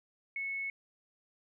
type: tone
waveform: sine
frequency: 2200 Hz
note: C#7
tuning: 14 cents flat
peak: -34 dBFS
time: 0.36-0.7 s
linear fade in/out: 2 ms
effects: none